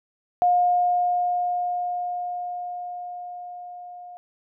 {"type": "tone with level ramp", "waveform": "sine", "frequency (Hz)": 713, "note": "F5", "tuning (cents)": 36, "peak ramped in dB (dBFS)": [-15, -38], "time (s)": [0.42, 4.17], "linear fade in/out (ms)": 0, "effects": []}